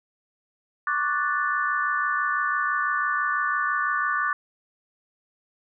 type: chord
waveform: sine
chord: D major seventh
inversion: third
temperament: equal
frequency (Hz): 1108.7 / 1174.7 / 1480 / 1760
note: C#6 / D6 / F#6 / A6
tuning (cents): 0 / 0 / 0 / 0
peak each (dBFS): -31 / -26 / -27 / -28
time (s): 0.87-4.33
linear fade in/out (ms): 2
effects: none